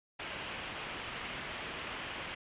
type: low-pass noise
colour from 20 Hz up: white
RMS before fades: -42 dBFS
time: 0.19-2.35 s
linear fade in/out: 10 ms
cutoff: 3300 Hz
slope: 48 dB/octave
effects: resampled to 8000 Hz